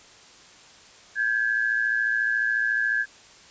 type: tone pair together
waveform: sine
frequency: 1580.9 / 1695 Hz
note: G6 / G#6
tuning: +14 / +35 cents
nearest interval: minor second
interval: 121 cents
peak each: -24 / -24 dBFS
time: 1.15-3.06 s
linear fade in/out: 50 ms
effects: white hiss -50 dBFS RMS until 3.5 s + resampled to 16000 Hz